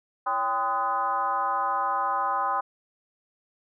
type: tone with frequency modulation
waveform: sine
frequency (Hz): 1022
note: C6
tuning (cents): -41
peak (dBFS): -23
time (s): 0.26-2.61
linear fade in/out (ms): 10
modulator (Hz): 230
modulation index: 1.3
effects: none